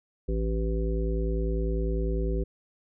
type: harmonic tone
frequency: 55 Hz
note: A1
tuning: in tune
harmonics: 1 / 3 / 5 / 7 / 9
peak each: -26 / -34 / -38 / -33 / -37 dBFS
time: 0.28-2.44 s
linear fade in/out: 10 ms
effects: none